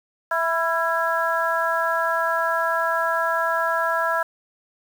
harmonic tone with a mistuned harmonic, 330 Hz, E4, 2 cents sharp, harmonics 2 / 3 / 4 / 5, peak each -25 / -25 / -25 / -25 dBFS, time 0.31-4.23 s, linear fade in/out 5 ms, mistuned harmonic 4, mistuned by +33 cents, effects 7-bit

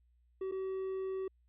triangle tone with dropouts, 380.8 Hz, F#4, 50 cents sharp, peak -33 dBFS, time 0.41-1.28 s, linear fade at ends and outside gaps 5 ms, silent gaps 0.514-0.52 s, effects added 60 Hz sine -66 dBFS peak until 1.48 s + resampled to 8000 Hz

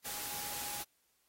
sine tone in noise, 825 Hz, G#5, 12 cents flat, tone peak -49 dBFS, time 0.04-0.84 s, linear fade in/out 20 ms, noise white, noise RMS -41 dBFS, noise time 0.04-0.84 s, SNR -11 dB, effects white hiss -75 dBFS RMS until 1.28 s + AAC 48 kbps

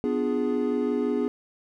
triangle chord, B diminished seventh, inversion none, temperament equal with one note detuned, 248.1 / 293.7 / 349.2 / 415.3 Hz, B3 / D4 / F4 / Ab4, +8 / 0 / 0 / 0 cents, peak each -25 / -28 / -31 / -25 dBFS, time 0.04-1.28 s, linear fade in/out 0 ms, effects none

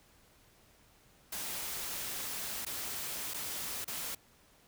white noise with dropouts, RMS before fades -39 dBFS, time 1.32-4.15 s, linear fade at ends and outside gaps 5 ms, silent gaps 2.651-2.664 / 3.337-3.342 / 3.845-3.877 s, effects pink hiss -64 dBFS RMS until 4.67 s

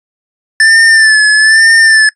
square tone with vibrato, 1760 Hz, A6, in tune, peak -4 dBFS, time 0.6-2.09 s, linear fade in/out 2 ms, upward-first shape sine, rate 1.1 Hz, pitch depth 52 cents each way, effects noise-tail reverb RT60 0.1 s tail -22 dB re dry + resampled to 22050 Hz

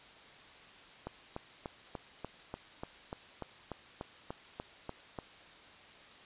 click train, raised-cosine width 1 ms, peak -25 dBFS, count 15, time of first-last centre 1.07-5.188 s, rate 3.4 Hz, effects white hiss -55 dBFS RMS until 6.25 s + resampled to 8000 Hz

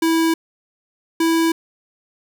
square tone pair in turn, 327.1 / 328.6 Hz, E4 / E4, -13 / -5 cents, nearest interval unison, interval 8 cents, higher second, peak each -15 dBFS, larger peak neither, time 0.02-0.34 / 1.2-1.52 s, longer neither, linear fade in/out 5 ms, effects none

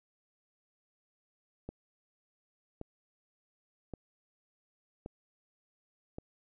click train, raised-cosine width 2 ms, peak -27 dBFS, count 5, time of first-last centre 1.69-6.184 s, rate 0.89 Hz, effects none

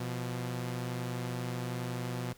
sawtooth tone pair together, 123.47 / 174.61 Hz, B2 / F3, 0 / 0 cents, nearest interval tritone, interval 600 cents, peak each -31 / -37 dBFS, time 0-2.33 s, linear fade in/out 5 ms, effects pink hiss -59 dBFS RMS until 2.37 s

